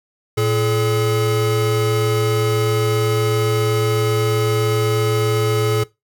square tone pair together, 113.2 / 427.4 Hz, A2 / G#4, +50 / +50 cents, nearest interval octave + major seventh, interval 2300 cents, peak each -19 dBFS, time 0.37-5.84 s, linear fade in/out 10 ms, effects noise-tail reverb RT60 0.2 s tail -20 dB re dry

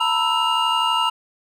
triangle tone cluster, 910 / 982 / 1318 / 2828 Hz, A#5 / B5 / E6 / F7, -42 / -10 / -1 / +21 cents, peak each -21 dBFS, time 0-1.1 s, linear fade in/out 10 ms, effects none

